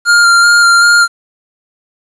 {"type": "tone with vibrato", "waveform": "square", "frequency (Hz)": 1400, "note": "F6", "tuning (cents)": 4, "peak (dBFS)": -5, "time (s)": [0.05, 1.08], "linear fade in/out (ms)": 50, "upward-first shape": "square", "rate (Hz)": 2.6, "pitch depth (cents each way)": 13, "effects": ["resampled to 22050 Hz", "7-bit"]}